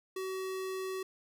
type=tone; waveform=square; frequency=378 Hz; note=F#4; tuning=37 cents sharp; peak=-36 dBFS; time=0.16-1.03 s; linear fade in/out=5 ms; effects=none